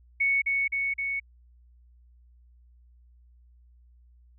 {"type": "tone with echo", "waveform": "sine", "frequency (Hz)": 2217, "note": "C#7", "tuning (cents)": 0, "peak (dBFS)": -21, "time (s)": [0.2, 0.42], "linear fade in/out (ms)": 10, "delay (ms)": 260, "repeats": 3, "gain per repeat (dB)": -2, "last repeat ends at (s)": 1.2, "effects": ["added 60 Hz sine -54 dBFS peak until 4.38 s"]}